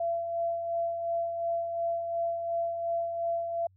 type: tone with tremolo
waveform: sine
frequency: 677 Hz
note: E5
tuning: 46 cents sharp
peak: -26 dBFS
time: 0-3.67 s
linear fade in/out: 5 ms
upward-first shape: sine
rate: 2.8 Hz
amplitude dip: 45%
effects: added 94 Hz sine -59 dBFS peak until 3.76 s